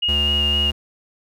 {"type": "tone with vibrato", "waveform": "sine", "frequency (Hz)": 2850, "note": "F7", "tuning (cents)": 34, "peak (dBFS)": -17, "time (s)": [0.02, 0.71], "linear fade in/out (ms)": 10, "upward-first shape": "square", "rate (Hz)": 3.9, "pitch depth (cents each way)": 12}
{"type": "tone", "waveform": "square", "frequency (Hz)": 72.3, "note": "D2", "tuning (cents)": -27, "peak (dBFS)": -23, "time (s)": [0.08, 0.72], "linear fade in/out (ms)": 10}
{"effects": []}